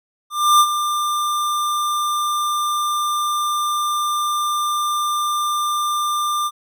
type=tone with ADSR envelope; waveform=square; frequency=1194 Hz; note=D6; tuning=28 cents sharp; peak=-9 dBFS; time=0.3-6.51 s; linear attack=300 ms; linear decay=57 ms; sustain=-10 dB; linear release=46 ms; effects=none